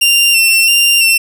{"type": "tone with vibrato", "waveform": "sawtooth", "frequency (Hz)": 2743, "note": "F7", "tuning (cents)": -32, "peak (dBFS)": -4, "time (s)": [0.01, 1.18], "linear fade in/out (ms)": 10, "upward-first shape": "square", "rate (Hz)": 1.5, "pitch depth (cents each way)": 26, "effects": []}